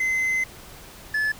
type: tone pair in turn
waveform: triangle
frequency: 2054 / 1727.2 Hz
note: C7 / A6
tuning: -33 / -33 cents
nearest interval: minor third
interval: 300 cents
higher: first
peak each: -19 dBFS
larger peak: neither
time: 0-0.44 / 1.14-1.32 s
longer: first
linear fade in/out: 5 ms
effects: pink hiss -44 dBFS RMS until 1.39 s